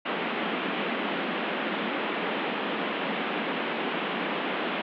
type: band-pass noise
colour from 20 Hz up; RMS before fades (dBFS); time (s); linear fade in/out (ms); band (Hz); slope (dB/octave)
pink; -30; 0.05-4.82; 10; 190 to 3300; 48
effects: none